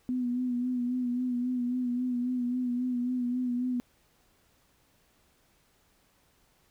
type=tone with vibrato; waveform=sine; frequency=247.8 Hz; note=B3; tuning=6 cents sharp; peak=-27 dBFS; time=0.09-3.8 s; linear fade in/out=0 ms; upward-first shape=sine; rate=3.7 Hz; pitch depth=39 cents each way; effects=pink hiss -67 dBFS RMS until 6.7 s